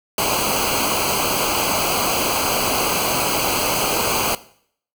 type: noise with comb filter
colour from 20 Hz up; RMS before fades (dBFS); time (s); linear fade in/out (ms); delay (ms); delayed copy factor
pink; -20; 0.18-4.35; 2; 0.55; -0.85
effects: noise-tail reverb RT60 0.6 s tail -18 dB re dry